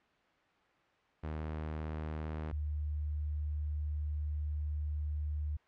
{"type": "tone pair in turn", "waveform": ["sawtooth", "sine"], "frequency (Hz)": [77.6, 75], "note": ["D#2", "D2"], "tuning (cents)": [-4, 37], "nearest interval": "minor second", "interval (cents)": 59, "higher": "first", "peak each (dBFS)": [-33, -33], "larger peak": "neither", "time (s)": [[1.23, 2.52], [2.52, 5.57]], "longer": "second", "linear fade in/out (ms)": 10, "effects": ["white hiss -68 dBFS RMS until 5.67 s", "low-pass 2000 Hz 12 dB/octave"]}